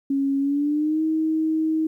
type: tone with pitch glide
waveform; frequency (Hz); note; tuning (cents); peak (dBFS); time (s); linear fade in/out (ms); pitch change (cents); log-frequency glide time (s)
sine; 275.4 to 316.4; C#4 to D#4; -11 to +29; -19; 0.1-1.87; 5; +240; 0.39-1.02
effects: 10-bit